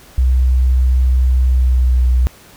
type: tone with pitch glide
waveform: sine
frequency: 63.6 to 62.18 Hz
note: C2 to B1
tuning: -48 to +12 cents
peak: -9 dBFS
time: 0.18-2.27 s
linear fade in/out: 0 ms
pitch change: -40 cents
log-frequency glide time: 1.48-2.08 s
effects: pink hiss -43 dBFS RMS until 2.56 s